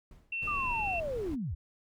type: noise with exponential decay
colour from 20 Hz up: brown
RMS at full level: -50 dBFS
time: 0.11-0.57 s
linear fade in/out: 2 ms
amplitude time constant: 98 ms
type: tone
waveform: sine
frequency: 2700 Hz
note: E7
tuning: 41 cents sharp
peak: -32 dBFS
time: 0.32-1 s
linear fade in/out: 5 ms
type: noise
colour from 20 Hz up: brown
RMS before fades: -42 dBFS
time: 0.41-1.36 s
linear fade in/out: 20 ms
type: linear sweep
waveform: sine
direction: down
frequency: 1229 to 55 Hz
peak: -32 dBFS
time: 0.47-1.55 s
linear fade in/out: 10 ms
effects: none